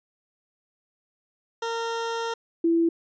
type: tone pair in turn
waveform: 20% pulse / sine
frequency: 460 / 333.5 Hz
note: A#4 / E4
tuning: -23 / +20 cents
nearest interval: tritone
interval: 557 cents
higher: first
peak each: -22 / -18 dBFS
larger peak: second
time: 1.62-2.34 / 2.64-2.89 s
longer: first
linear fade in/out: 5 ms
effects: resampled to 16000 Hz